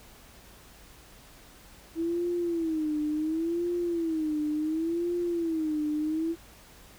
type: tone with vibrato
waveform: sine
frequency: 324.3 Hz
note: E4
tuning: 28 cents flat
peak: -26 dBFS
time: 1.95-6.36 s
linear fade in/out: 50 ms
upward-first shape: sine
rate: 0.7 Hz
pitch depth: 130 cents each way
effects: added 51 Hz sine -59 dBFS peak until 6.98 s + pink hiss -53 dBFS RMS until 6.98 s